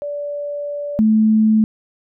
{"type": "tone pair in turn", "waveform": "sine", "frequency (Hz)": [580, 217.7], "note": ["D5", "A3"], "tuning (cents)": [-22, -18], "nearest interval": "octave + perfect fourth", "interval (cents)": 1696, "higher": "first", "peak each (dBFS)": [-22, -10], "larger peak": "second", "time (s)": [[0.02, 0.99], [0.99, 1.64]], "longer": "first", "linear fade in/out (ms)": 0, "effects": []}